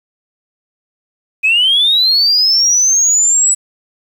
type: linear sweep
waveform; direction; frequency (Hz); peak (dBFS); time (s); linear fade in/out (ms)
sine; up; 2489 to 7930; -7; 1.43-3.55; 20
effects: tanh soft clip ceiling -4 dBFS + 7-bit